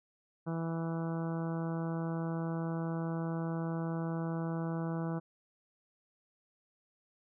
harmonic tone, 164.81 Hz, E3, in tune, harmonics 1 / 2 / 3 / 4 / 5 / 6 / 7 / 8 / 9, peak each -34 / -40 / -44 / -46 / -48 / -50 / -51 / -52 / -53 dBFS, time 0.46-5.2 s, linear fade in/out 20 ms, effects none

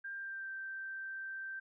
sine tone with pitch glide, 1593 to 1563.8 Hz, G6 to G6, +27 to -5 cents, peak -40 dBFS, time 0.04-1.6 s, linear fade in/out 10 ms, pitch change -32 cents, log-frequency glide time 0.14-0.5 s, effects none

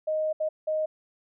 sine tone bursts at uneven times, 622.3 Hz, D#5, in tune, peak -24 dBFS, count 3, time 0.07-0.33 / 0.4-0.49 / 0.67-0.86 s, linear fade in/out 10 ms, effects none

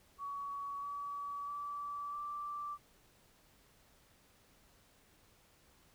sine tone with pitch steps, 1127 / 1141.4 / 1156 / 1170.8 Hz, C#6 / D6 / D6 / D6, +28 / -50 / -28 / -6 cents, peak -39 dBFS, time 0.18-2.78 s, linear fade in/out 50 ms, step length 650 ms, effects pink hiss -67 dBFS RMS until 5.94 s

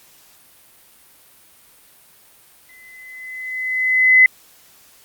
sine tone with exponential growth, 2025 Hz, B6, 43 cents sharp, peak -5 dBFS, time 2.69-4.26 s, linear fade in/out 2 ms, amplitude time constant 340 ms, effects white hiss -50 dBFS RMS until 5.04 s + Opus 48 kbps

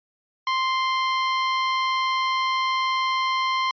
sawtooth tone, 1046.5 Hz, C6, in tune, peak -17 dBFS, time 0.47-3.71 s, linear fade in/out 2 ms, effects resampled to 11025 Hz

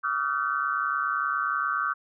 sine tone cluster, 1150 / 1250 / 1380 / 1527 Hz, D6 / D#6 / F6 / G6, -37 / +8 / -21 / -46 cents, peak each -30 dBFS, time 0.03-1.94 s, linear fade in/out 20 ms, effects none

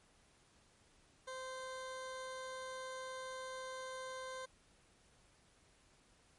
20% pulse tone, 519 Hz, C5, 14 cents flat, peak -39 dBFS, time 1.27-4.46 s, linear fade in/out 10 ms, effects pink hiss -69 dBFS RMS until 6.38 s + MP3 48 kbps

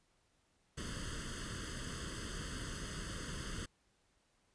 pink noise with comb filter, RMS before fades -43 dBFS, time 0.77-3.66 s, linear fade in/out 10 ms, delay 0.63 ms, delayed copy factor +1, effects pink hiss -75 dBFS RMS until 4.54 s + resampled to 22050 Hz

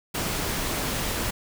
pink noise, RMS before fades -28 dBFS, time 0.14-1.31 s, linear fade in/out 10 ms, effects none

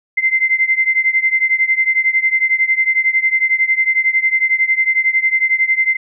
sine beating tone pair, 2074 / 2085 Hz, C7 / C7, -16 / -7 cents, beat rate 11 Hz, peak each -14 / -16 dBFS, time 0.17-5.97 s, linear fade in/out 10 ms, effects none

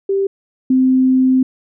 sine tone pair in turn, 392 / 259.2 Hz, G4 / C4, 0 / -16 cents, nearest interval perfect fifth, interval 716 cents, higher first, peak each -13 / -9 dBFS, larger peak second, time 0.09-0.27 / 0.7-1.43 s, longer second, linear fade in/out 5 ms, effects none

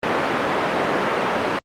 pink band-pass noise, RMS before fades -21 dBFS, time 0.03-1.59 s, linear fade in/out 2 ms, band 310 to 1900 Hz, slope 12 dB/octave, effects Opus 32 kbps

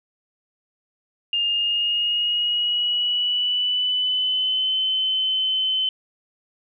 sine tone with pitch glide, 2819 to 3056 Hz, F7 to G7, +16 to -45 cents, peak -19 dBFS, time 1.33-5.89 s, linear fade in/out 2 ms, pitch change +139 cents, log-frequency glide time 1.43-4.75 s, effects none

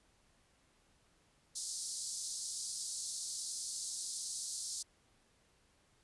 white band-pass noise, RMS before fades -42 dBFS, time 1.55-4.83 s, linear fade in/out 10 ms, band 4200 to 10000 Hz, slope 48 dB/octave, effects pink hiss -71 dBFS RMS until 6.03 s + resampled to 24000 Hz

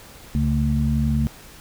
sine tone cluster, 69.8 / 140.9 / 223.1 Hz, C#2 / C#3 / A3, +13 / +29 / +24 cents, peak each -22 dBFS, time 0.35-1.27 s, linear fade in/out 0 ms, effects pink hiss -44 dBFS RMS until 1.6 s

